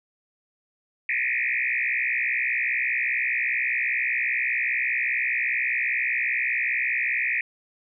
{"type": "tone with frequency modulation", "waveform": "sine", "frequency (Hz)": 2161, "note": "C#7", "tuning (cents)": -45, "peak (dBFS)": -22, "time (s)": [1.09, 7.41], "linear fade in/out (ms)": 2, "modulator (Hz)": 62.5, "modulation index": 5.5, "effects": []}